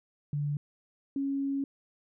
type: tone pair in turn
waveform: sine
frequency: 145.7 / 276 Hz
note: D3 / C#4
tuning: -13 / -7 cents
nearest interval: major seventh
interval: 1106 cents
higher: second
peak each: -28 / -28 dBFS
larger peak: neither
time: 0.33-0.57 / 1.16-1.64 s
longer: second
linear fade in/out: 2 ms
effects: none